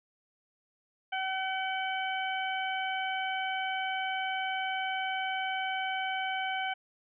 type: harmonic tone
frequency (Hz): 760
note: F#5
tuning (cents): +46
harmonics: 1 / 2 / 3 / 4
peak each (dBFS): -33 / -36 / -38 / -39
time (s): 1.12-6.74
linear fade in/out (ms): 10
effects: none